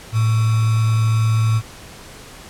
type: tone with sample-and-hold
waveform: sine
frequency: 111.2 Hz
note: A2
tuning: 19 cents sharp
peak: -13 dBFS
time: 0.12-1.62 s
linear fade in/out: 50 ms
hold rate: 1225 Hz
effects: pink hiss -39 dBFS RMS until 2.49 s + low-pass 11000 Hz 12 dB/octave